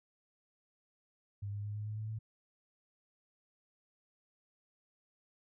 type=tone with pitch steps; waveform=sine; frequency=101.1 / 102.51 / 103.94 / 105.39 / 106.86 / 108.36 / 109.87 Hz; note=G#2 / G#2 / G#2 / G#2 / G#2 / A2 / A2; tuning=-46 / -22 / +2 / +26 / +50 / -26 / -2 cents; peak=-37 dBFS; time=1.42-2.19 s; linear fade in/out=10 ms; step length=110 ms; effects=none